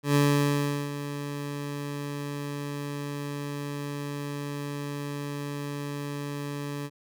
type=tone with ADSR envelope; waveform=20% pulse; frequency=143.8 Hz; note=D3; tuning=36 cents flat; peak=-14 dBFS; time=0.03-6.9 s; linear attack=120 ms; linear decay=740 ms; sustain=-13 dB; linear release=49 ms; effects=none